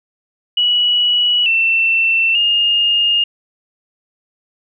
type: tone with pitch steps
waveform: sine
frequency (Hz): 2931 / 2684 / 2835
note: F#7 / E7 / F7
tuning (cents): -17 / +31 / +25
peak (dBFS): -11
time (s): 0.57-3.24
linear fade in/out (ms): 5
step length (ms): 890
effects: none